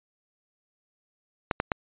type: clicks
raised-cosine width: 0.5 ms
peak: -9 dBFS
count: 3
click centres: 1.512 / 1.601 / 1.718 s
effects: resampled to 8000 Hz